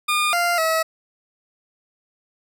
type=tone with pitch steps; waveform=20% pulse; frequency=1213 / 696 / 645 Hz; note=D#6 / F5 / E5; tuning=-44 / -6 / -38 cents; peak=-13 dBFS; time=0.08-0.83 s; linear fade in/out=10 ms; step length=250 ms; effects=none